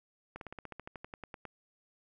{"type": "slowing click train", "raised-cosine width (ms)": 0.5, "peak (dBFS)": -28, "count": 15, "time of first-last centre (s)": [0.36, 1.453], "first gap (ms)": 52, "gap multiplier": 1.06, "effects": []}